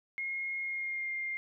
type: tone with pitch glide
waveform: sine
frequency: 2150 to 2113 Hz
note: C7 to C7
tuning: +47 to +16 cents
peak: -33 dBFS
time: 0.18-1.37 s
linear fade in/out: 0 ms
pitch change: -31 cents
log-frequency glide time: 0.6-1.12 s
effects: none